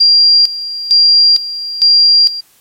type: tone with tremolo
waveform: sine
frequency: 4766 Hz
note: D8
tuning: 25 cents sharp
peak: -4 dBFS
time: 0-2.41 s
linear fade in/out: 10 ms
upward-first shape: square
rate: 1.1 Hz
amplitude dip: 80%
effects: white hiss -49 dBFS RMS until 2.6 s + MP3 64 kbps